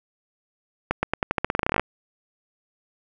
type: accelerating click train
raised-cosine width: 0.5 ms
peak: -6 dBFS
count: 18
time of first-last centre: 0.91-1.796 s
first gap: 120 ms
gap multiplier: 0.88
effects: none